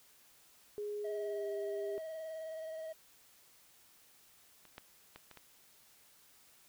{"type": "tone with pitch glide", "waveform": "sine", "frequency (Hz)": [415.3, 401.8], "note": ["G#4", "G4"], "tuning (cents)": [0, 43], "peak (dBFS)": -37, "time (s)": [0.78, 1.98], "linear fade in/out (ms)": 0, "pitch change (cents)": -57, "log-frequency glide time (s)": [1.09, 1.47]}
{"type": "tone with vibrato", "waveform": "triangle", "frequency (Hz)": 639, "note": "D#5", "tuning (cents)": 46, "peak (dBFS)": -39, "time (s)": [1.04, 2.93], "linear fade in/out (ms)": 10, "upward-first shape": "sine", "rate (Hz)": 19, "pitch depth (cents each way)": 25}
{"type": "clicks", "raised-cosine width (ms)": 0.3, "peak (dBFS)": [-40, -30, -33, -36, -35], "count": 5, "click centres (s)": [4.653, 4.781, 5.16, 5.313, 5.373]}
{"effects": ["white hiss -64 dBFS RMS until 6.68 s"]}